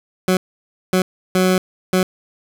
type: tone bursts at uneven times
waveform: 20% pulse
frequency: 185 Hz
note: F#3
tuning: in tune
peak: -8 dBFS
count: 4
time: 0.28-0.37 / 0.93-1.02 / 1.35-1.58 / 1.93-2.03 s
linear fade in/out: 2 ms
effects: none